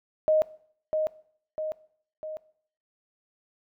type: tone with echo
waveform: sine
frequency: 622.3 Hz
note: D#5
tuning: in tune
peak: -18 dBFS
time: 0.28-0.42 s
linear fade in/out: 0 ms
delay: 650 ms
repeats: 3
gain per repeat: -5 dB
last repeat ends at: 2.37 s
effects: noise-tail reverb RT60 0.6 s tail -20 dB re dry